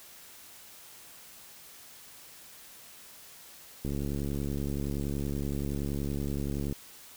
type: click train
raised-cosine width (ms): 3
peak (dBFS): -21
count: 204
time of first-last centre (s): 3.85-6.725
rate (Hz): 70.6
effects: white hiss -51 dBFS RMS until 7.16 s